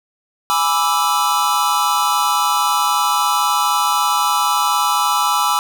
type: chord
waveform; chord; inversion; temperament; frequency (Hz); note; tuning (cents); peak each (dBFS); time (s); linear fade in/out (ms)
square; E dominant seventh; first; equal; 830.6 / 987.8 / 1174.7 / 1318.5; G#5 / B5 / D6 / E6; 0 / 0 / 0 / 0; -22 / -20 / -21 / -20; 0.5-5.59; 0
effects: none